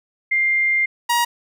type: tone pair in turn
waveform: sine / sawtooth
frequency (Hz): 2100 / 950.1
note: C7 / A#5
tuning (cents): +6 / +33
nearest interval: octave + major second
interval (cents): 1373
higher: first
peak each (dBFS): -15 / -12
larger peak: second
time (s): 0.31-0.86 / 1.09-1.25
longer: first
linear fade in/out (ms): 10
effects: none